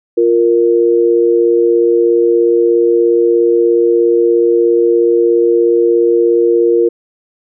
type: tone pair together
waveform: sine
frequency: 349.2 / 466.1 Hz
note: F4 / A#4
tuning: 0 / 0 cents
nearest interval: perfect fourth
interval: 500 cents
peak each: -10 dBFS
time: 0.17-6.89 s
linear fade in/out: 10 ms
effects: none